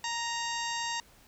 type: harmonic tone with a mistuned harmonic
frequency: 932.3 Hz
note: A#5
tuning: in tune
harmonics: 1 / 2 / 3 / 4 / 5 / 6 / 7 / 8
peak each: -35 / -38 / -40 / -41 / -42 / -43 / -43 / -44 dBFS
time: 0.04-1 s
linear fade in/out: 2 ms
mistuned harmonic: 7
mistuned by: -44 cents
effects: pink hiss -59 dBFS RMS until 1.27 s